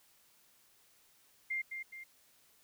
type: tone with echo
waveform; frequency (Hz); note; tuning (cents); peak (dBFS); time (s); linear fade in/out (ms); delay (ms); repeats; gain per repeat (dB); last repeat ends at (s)
sine; 2106; C7; +11; -33; 1.5-1.62; 10; 210; 2; -6; 2.04
effects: white hiss -67 dBFS RMS until 2.63 s